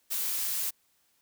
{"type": "noise", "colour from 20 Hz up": "blue", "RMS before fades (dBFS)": -31, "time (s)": [0.1, 0.71], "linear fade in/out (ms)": 20, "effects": ["white hiss -70 dBFS RMS until 1.21 s"]}